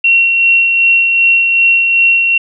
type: tone with tremolo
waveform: sine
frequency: 2732 Hz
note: F7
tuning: 39 cents flat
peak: -5 dBFS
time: 0.04-2.38 s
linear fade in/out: 5 ms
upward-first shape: sine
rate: 2.6 Hz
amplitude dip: 35%
effects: none